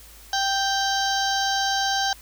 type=harmonic tone; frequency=784 Hz; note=G5; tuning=in tune; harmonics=1 / 2 / 4 / 5 / 6 / 7 / 8; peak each=-24 / -27 / -30 / -31 / -32 / -32 / -33 dBFS; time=0.33-2.13 s; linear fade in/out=2 ms; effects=added 53 Hz sine -48 dBFS peak until 2.21 s + white hiss -48 dBFS RMS until 2.21 s